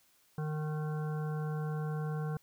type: harmonic tone with a mistuned harmonic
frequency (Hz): 153.1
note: D#3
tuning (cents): -28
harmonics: 1 / 3 / 5 / 7 / 9 / 10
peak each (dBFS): -33 / -43 / -47 / -50 / -52 / -53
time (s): 0.38-2.37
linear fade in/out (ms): 2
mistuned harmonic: 7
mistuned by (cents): +17
effects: white hiss -68 dBFS RMS until 2.42 s